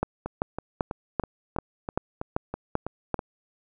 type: two click trains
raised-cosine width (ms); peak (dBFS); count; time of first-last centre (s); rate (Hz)
1; -17 / -10; 10 / 9; 0.26-3.192 / 0.03-3.143; 3.07 / 2.57
effects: none